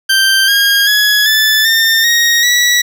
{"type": "tone with pitch steps", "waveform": "20% pulse", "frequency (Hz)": [1567, 1624.1, 1683.4, 1744.7, 1808.3, 1874.3, 1942.6], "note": ["G6", "G#6", "G#6", "A6", "A6", "A#6", "B6"], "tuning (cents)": [-1, -39, 23, -15, 47, 9, -29], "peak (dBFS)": -3, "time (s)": [0.09, 2.82], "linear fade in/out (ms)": 10, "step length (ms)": 390, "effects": []}